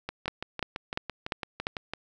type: two click trains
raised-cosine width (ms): 0.3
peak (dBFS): -17 / -12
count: 12 / 5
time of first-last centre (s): 0.09-1.936 / 0.28-1.669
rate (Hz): 5.96 / 2.88
effects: none